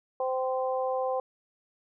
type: harmonic tone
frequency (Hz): 259.1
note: C4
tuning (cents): -17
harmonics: 2 / 3 / 4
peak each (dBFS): -28 / -32 / -36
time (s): 0.2-1.2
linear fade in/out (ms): 2
effects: none